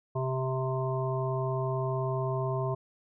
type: harmonic tone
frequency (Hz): 130.81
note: C3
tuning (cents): 0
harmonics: 1 / 3 / 5 / 7 / 8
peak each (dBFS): -30 / -34 / -35 / -41 / -38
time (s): 0.15-2.75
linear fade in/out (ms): 10
effects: none